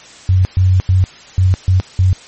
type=tone bursts at uneven times; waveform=sine; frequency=93 Hz; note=F#2; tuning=9 cents sharp; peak=-7 dBFS; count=6; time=0.29-0.45 / 0.57-0.8 / 0.89-1.04 / 1.38-1.54 / 1.68-1.8 / 1.99-2.13 s; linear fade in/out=0 ms; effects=white hiss -38 dBFS RMS until 2.27 s + MP3 32 kbps